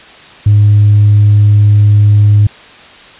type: tone with tanh clipping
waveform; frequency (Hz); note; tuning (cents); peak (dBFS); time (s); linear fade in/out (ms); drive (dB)
triangle; 103.83; G#2; 0; -3; 0.46-2.47; 5; 5
effects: white hiss -35 dBFS RMS until 3.19 s + resampled to 8000 Hz